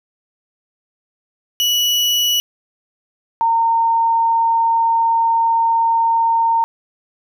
35% pulse / sine tone pair in turn, 2941 / 915.7 Hz, F#7 / A#5, -11 / -31 cents, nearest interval octave + minor sixth, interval 2020 cents, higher first, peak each -12 dBFS, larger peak neither, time 1.6-2.4 / 3.41-6.64 s, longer second, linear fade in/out 0 ms, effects none

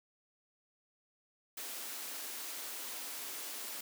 white high-pass noise, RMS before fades -43 dBFS, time 1.57-3.81 s, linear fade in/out 5 ms, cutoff 230 Hz, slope 48 dB/octave, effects none

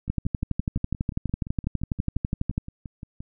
two click trains, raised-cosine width 5 ms, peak -24 / -12 dBFS, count 19 / 31, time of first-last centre 0.08-3.205 / 0.1-2.579 s, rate 5.76 / 12.1 Hz, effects none

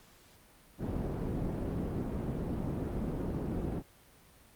white low-pass noise, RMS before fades -35 dBFS, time 0.78-3.83 s, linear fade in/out 50 ms, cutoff 280 Hz, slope 12 dB/octave, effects pink hiss -60 dBFS RMS until 4.55 s + Opus 48 kbps

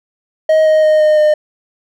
triangle tone with pitch steps, 629 / 623.6 / 618.2 / 612.9 / 607.6 Hz, D#5 / D#5 / D#5 / D#5 / D#5, +19 / +4 / -11 / -26 / -41 cents, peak -5 dBFS, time 0.49-1.34 s, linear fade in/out 5 ms, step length 170 ms, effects none

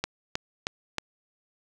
click train, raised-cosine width 0.2 ms, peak -10 dBFS, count 4, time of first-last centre 0.04-0.983 s, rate 3.18 Hz, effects none

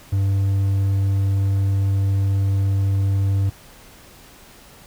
triangle tone, 98 Hz, G2, in tune, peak -14 dBFS, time 0.12-3.5 s, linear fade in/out 10 ms, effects pink hiss -46 dBFS RMS until 4.86 s

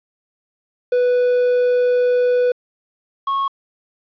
triangle tone pair in turn, 493.9 / 1097 Hz, B4 / C#6, 0 / -18 cents, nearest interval octave + major second, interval 1382 cents, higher second, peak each -11 / -15 dBFS, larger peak first, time 0.92-2.52 / 3.27-3.48 s, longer first, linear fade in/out 5 ms, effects resampled to 11025 Hz + 8-bit

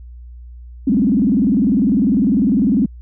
sine tone with vibrato, 233.1 Hz, A#3, in tune, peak -11 dBFS, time 0.87-2.86 s, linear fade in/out 5 ms, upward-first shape square, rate 20 Hz, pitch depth 260 cents each way, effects added 60 Hz sine -33 dBFS peak until 3.01 s

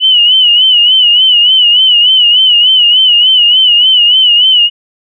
sine tone with vibrato, 2960 Hz, F#7, in tune, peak -3 dBFS, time 0-4.7 s, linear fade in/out 50 ms, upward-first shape sine, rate 3.4 Hz, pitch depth 80 cents each way, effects none

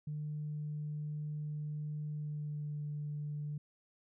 sine tone with pitch glide, 150.1 to 148.03 Hz, D3 to D3, +38 to +14 cents, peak -36 dBFS, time 0.07-3.58 s, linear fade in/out 5 ms, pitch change -24 cents, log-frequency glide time 2.07-2.82 s, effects tanh soft clip ceiling -32 dBFS

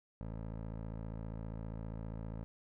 15% pulse tone with low-pass filter, 55 Hz, A1, in tune, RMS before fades -43 dBFS, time 0.21-2.44 s, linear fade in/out 0 ms, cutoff 990 Hz, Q 0.59, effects none

